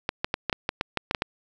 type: clicks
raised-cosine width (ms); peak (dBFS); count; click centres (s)
0.3; -8; 11; 0.091 / 0.245 / 0.341 / 0.497 / 0.528 / 0.691 / 0.811 / 0.973 / 1.111 / 1.148 / 1.221
effects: none